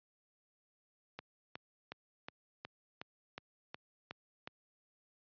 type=click train; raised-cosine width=0.3 ms; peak=-27 dBFS; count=10; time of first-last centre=1.19-4.475 s; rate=2.74 Hz; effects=high-pass 100 Hz 12 dB/octave + resampled to 11025 Hz